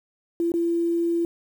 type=tone with dropouts; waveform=sine; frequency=339.1 Hz; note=E4; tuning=49 cents sharp; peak=-20 dBFS; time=0.4-1.25 s; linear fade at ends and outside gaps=1 ms; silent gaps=0.519-0.539 s; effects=8-bit